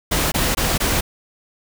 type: noise bursts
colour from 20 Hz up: pink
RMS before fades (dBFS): -19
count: 4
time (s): 0.11-1.01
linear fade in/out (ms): 10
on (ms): 210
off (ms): 20
effects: none